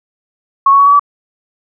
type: tone with pitch steps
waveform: sine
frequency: 1100 / 1112.1 / 1124.4 / 1136.8 / 1149.4 Hz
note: C#6 / C#6 / C#6 / C#6 / D6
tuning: -14 / +5 / +24 / +43 / -38 cents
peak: -4 dBFS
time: 0.66-0.995 s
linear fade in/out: 5 ms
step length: 67 ms
effects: none